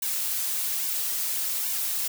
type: noise with flanger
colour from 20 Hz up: blue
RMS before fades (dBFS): -28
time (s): 0.02-2.08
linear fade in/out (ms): 5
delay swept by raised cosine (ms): 1.5 to 7.4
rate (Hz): 1.2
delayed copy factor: -0.95
effects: none